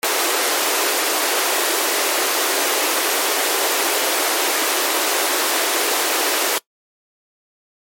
pink high-pass noise, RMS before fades -19 dBFS, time 0.03-6.58 s, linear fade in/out 0 ms, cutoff 320 Hz, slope 48 dB/octave, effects noise-tail reverb RT60 0.1 s tail -21 dB re dry + MP3 64 kbps

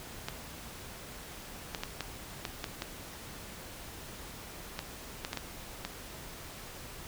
clicks, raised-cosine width 0.2 ms, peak -17 dBFS, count 12, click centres 0.285 / 1.748 / 1.835 / 2.007 / 2.452 / 2.642 / 2.821 / 4.791 / 5.249 / 5.331 / 5.373 / 5.85 s, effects pink hiss -46 dBFS RMS until 7.07 s

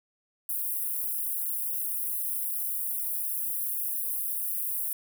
white high-pass noise, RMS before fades -31 dBFS, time 0.49-4.93 s, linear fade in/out 2 ms, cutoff 10000 Hz, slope 48 dB/octave, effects none

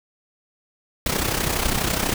pink noise with amplitude modulation, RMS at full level -20 dBFS, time 1.06-2.14 s, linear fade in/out 2 ms, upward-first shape sine, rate 32.1 Hz, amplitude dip 65%, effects none

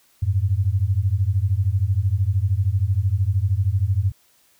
sine beating tone pair, 90.6 / 103.6 Hz, F#2 / G#2, -36 / -4 cents, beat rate 13 Hz, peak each -20 dBFS, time 0.22-4.12 s, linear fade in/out 10 ms, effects white hiss -59 dBFS RMS until 4.59 s

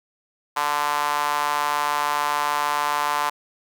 sawtooth tone with high-pass filter, 146.83 Hz, D3, in tune, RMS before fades -23 dBFS, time 0.56-3.3 s, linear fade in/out 10 ms, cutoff 970 Hz, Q 3.9, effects none

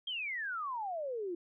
sine exponential sweep, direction down, 3264 to 333.8 Hz, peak -35 dBFS, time 0.07-1.35 s, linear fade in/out 5 ms, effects none

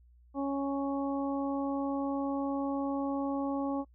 harmonic tone, 277.2 Hz, C#4, in tune, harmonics 1 / 2 / 3 / 4, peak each -31 / -37 / -39 / -42 dBFS, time 0.34-3.85 s, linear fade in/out 50 ms, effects noise-tail reverb RT60 0.1 s tail -26 dB re dry + added 60 Hz sine -57 dBFS peak until 3.94 s

